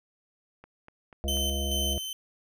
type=click train; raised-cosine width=0.5 ms; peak=-33 dBFS; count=4; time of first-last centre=0.64-1.372 s; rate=4.1 Hz
type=harmonic tone; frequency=69.3 Hz; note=C#2; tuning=in tune; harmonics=1 / 3 / 5 / 7 / 9 / 10; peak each=-29 / -38 / -40 / -42 / -40 / -45 dBFS; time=1.24-1.98 s; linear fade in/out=0 ms
type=tone with tremolo; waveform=sawtooth; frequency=3071 Hz; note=G7; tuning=36 cents flat; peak=-25 dBFS; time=1.28-2.13 s; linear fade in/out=2 ms; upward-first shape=square; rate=2.3 Hz; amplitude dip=45%
effects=none